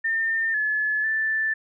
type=tone with pitch steps; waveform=sine; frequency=1807 / 1717 / 1762 Hz; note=A6 / A6 / A6; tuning=+46 / -43 / +2 cents; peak=-21 dBFS; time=0.04-1.54 s; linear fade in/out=10 ms; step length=500 ms; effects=none